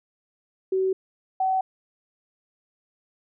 sine tone pair in turn, 378.8 / 757.6 Hz, F#4 / F#5, +41 / +41 cents, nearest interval octave, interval 1200 cents, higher second, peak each -20 dBFS, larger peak neither, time 0.72-0.93 / 1.4-1.61 s, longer neither, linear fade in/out 5 ms, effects none

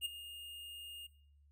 square tone with ADSR envelope, 2833 Hz, F7, 24 cents sharp, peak -34 dBFS, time 0.01-1.07 s, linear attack 44 ms, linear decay 13 ms, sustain -14 dB, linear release 10 ms, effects noise-tail reverb RT60 0.7 s tail -20 dB re dry + added 72 Hz sine -63 dBFS peak until 1.51 s

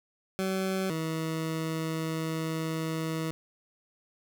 20% pulse tone pair in turn, 190 / 160.58 Hz, F#3 / E3, +46 / -45 cents, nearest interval minor third, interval 291 cents, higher first, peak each -23 / -25 dBFS, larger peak first, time 0.39-0.9 / 0.9-3.31 s, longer second, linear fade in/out 0 ms, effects none

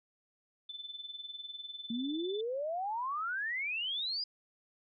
sine tone with tremolo, 3520 Hz, A7, in tune, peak -39 dBFS, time 0.69-2.41 s, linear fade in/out 5 ms, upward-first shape sine, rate 20 Hz, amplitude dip 75%
sine exponential sweep, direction up, 224 to 4998 Hz, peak -33 dBFS, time 1.9-4.24 s, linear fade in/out 5 ms
effects none

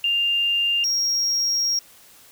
sine / triangle tone pair in turn, 2798 / 5596 Hz, F7 / F8, +3 / +3 cents, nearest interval octave, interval 1200 cents, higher second, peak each -18 dBFS, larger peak neither, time 0.04-0.84 / 0.84-1.79 s, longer second, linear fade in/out 2 ms, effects white hiss -50 dBFS RMS until 2.31 s

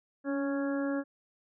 harmonic tone with a mistuned harmonic, 277.2 Hz, C#4, in tune, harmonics 1 / 2 / 3 / 4 / 5 / 6, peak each -30 / -35 / -47 / -46 / -44 / -43 dBFS, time 0.24-1.04 s, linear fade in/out 50 ms, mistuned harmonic 1, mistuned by +22 cents, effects none

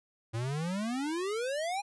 square exponential sweep, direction up, 109.4 to 830.6 Hz, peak -32 dBFS, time 0.33-1.82 s, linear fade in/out 20 ms, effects resampled to 24000 Hz

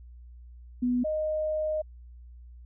sine tone pair in turn, 246.9 / 618.7 Hz, B3 / D#5, 0 / -10 cents, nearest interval octave + major third, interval 1590 cents, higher second, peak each -23 / -26 dBFS, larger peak first, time 0.82-1.04 / 1.04-1.82 s, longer second, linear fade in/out 10 ms, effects added 60 Hz sine -45 dBFS peak until 2.65 s

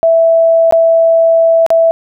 sine tone with dropouts, 659.3 Hz, E5, in tune, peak -5 dBFS, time 0.03-1.91 s, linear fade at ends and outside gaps 0 ms, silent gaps 0.71-0.724 / 1.664-1.704 s, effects none

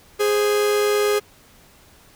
45% pulse tone pair together, 414.2 / 523.3 Hz, G#4 / C5, -5 / 0 cents, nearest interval major third, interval 405 cents, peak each -17 / -27 dBFS, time 0.19-1.2 s, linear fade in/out 20 ms, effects pink hiss -51 dBFS RMS until 2.15 s

